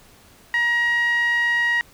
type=tone with band-pass filter; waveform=sawtooth; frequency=948 Hz; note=A#5; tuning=29 cents sharp; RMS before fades=-20 dBFS; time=0.54-1.81 s; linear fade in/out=0 ms; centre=2000 Hz; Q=7.3; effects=pink hiss -51 dBFS RMS until 1.93 s